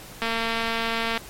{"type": "click train", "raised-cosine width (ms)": 0.3, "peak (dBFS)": -10, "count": 219, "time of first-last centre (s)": [0.22, 1.176], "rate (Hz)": 228, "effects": ["pink hiss -42 dBFS RMS until 1.29 s", "MP3 64 kbps"]}